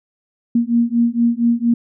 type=beating tone pair; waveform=sine; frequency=233.1 / 237.4 Hz; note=A#3 / A#3; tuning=0 / +32 cents; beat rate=4.3 Hz; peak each=-16 dBFS; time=0.55-1.74 s; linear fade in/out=5 ms; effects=none